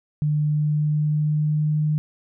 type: tone with pitch glide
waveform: sine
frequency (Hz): 150 to 152.27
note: D3 to D#3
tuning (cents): +37 to -37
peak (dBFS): -18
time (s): 0.22-1.98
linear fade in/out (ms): 0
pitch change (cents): +26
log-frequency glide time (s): 0.47-1.84
effects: none